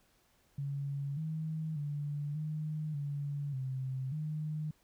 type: tone with pitch steps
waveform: sine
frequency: 140.5 / 157.8 / 145.7 / 153.9 / 143.3 / 131.4 / 153.5 Hz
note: C#3 / D#3 / D3 / D#3 / D3 / C3 / D#3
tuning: +24 / +25 / -13 / -19 / -42 / +8 / -23 cents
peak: -34 dBFS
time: 0.58-4.71 s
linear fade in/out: 5 ms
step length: 590 ms
effects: pink hiss -70 dBFS RMS until 4.83 s